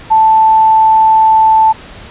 sine tone, 880 Hz, A5, in tune, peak -4 dBFS, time 0.1-1.73 s, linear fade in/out 20 ms, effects pink hiss -33 dBFS RMS until 2.1 s + resampled to 8000 Hz

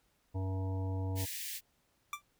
harmonic tone, 94.8 Hz, F#2, 43 cents sharp, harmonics 1 / 3 / 5 / 7 / 9 / 10, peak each -33 / -43 / -47 / -50 / -52 / -53 dBFS, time 0.34-1.26 s, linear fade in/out 20 ms
white high-pass noise, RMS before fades -41 dBFS, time 1.15-1.61 s, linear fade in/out 50 ms, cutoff 1700 Hz, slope 96 dB/octave
25% pulse tone with exponential decay, 1174.7 Hz, D6, in tune, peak -29 dBFS, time 2.13-2.22 s, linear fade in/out 2 ms, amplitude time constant 19 ms
effects pink hiss -74 dBFS RMS until 2.39 s

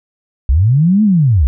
sine linear two-way sweep, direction up then down, 57 to 220 to 57 Hz, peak -7 dBFS, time 0.49-1.47 s, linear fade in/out 0 ms, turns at 1.03 s, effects none

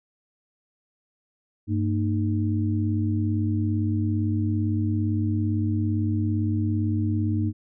sine tone cluster, 100.1 / 229.4 / 307.1 Hz, G2 / A#3 / D#4, +37 / -28 / -23 cents, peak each -23 / -28 / -28 dBFS, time 1.67-7.53 s, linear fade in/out 50 ms, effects none

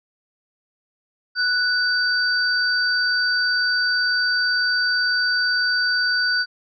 sine tone pair together, 1480 / 4642 Hz, F#6 / D8, 0 / -21 cents, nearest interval octave + minor sixth, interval 1979 cents, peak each -19 / -22 dBFS, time 1.35-6.46 s, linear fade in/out 50 ms, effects none

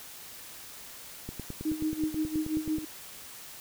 click train, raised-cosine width 3 ms, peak -24 dBFS, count 15, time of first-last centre 1.29-2.784 s, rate 9.37 Hz
sine tone with tremolo, 311.1 Hz, D#4, in tune, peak -25 dBFS, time 1.65-2.85 s, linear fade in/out 5 ms, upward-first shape sine, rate 5.8 Hz, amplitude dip 80%
effects white hiss -46 dBFS RMS until 3.6 s

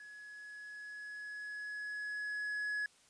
triangle tone with level ramp, 1688 Hz, G#6, 28 cents sharp, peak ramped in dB -48 to -32 dBFS, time 0-2.86 s, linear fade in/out 2 ms, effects white hiss -66 dBFS RMS until 3.09 s + resampled to 22050 Hz

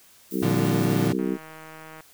harmonic tone, 64.2 Hz, C2, 32 cents flat, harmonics 3 / 4 / 5 / 6 / 7, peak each -28 / -29 / -28 / -30 / -34 dBFS, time 0.31-1.38 s, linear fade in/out 50 ms
violet noise with tremolo, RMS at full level -39 dBFS, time 0.31-1.08 s, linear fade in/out 0 ms, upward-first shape sine, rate 12 Hz, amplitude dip 30%
35% pulse chord, Bb major, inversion none, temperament equal with one note detuned, 114.08 / 146.83 / 174.61 Hz, Bb2 / D3 / F3, -37 / 0 / 0 cents, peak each -25 dBFS, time 0.42-1.13 s, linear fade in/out 10 ms
click train, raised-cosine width 0.5 ms, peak -28 dBFS, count 130, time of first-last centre 1.19-2.006 s, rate 158 Hz
effects white hiss -54 dBFS RMS until 2.13 s

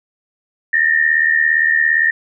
sine tone pair together, 1789 / 1866.5 Hz, A6 / A#6, +28 / +2 cents, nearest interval minor second, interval 74 cents, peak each -14 / -14 dBFS, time 0.73-2.11 s, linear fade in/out 5 ms, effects none

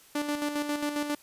sawtooth tone with tremolo, 293.7 Hz, D4, in tune, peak -23 dBFS, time 0.15-1.15 s, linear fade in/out 5 ms, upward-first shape square, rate 7.4 Hz, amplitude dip 50%, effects white hiss -56 dBFS RMS until 1.22 s + resampled to 32000 Hz

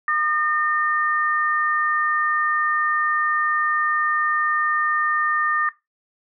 sine tone pair together, 1215.7 / 1820 Hz, D#6 / A#6, -41 / -42 cents, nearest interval perfect fifth, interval 699 cents, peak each -21 dBFS, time 0.08-5.69 s, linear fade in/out 2 ms, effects noise-tail reverb RT60 0.2 s tail -17 dB re dry

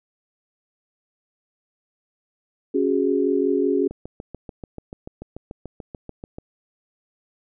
sine chord, C# suspended fourth, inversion none, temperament equal, 277.2 / 370 / 415.3 Hz, C#4 / F#4 / G#4, 0 / 0 / 0 cents, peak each -22 dBFS, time 2.74-3.88 s, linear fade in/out 10 ms
click train, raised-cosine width 2 ms, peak -21 dBFS, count 18, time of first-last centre 3.91-6.385 s, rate 6.87 Hz
effects none

